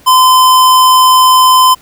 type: tone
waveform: square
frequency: 1025 Hz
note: C6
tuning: 36 cents flat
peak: -4 dBFS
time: 0.06-1.75 s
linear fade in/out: 20 ms
effects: pink hiss -43 dBFS RMS until 1.81 s